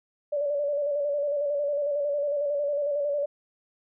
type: tone with vibrato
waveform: sine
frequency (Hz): 577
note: D5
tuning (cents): -31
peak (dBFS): -24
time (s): 0.32-3.26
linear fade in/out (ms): 10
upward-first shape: square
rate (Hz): 11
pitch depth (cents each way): 37
effects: none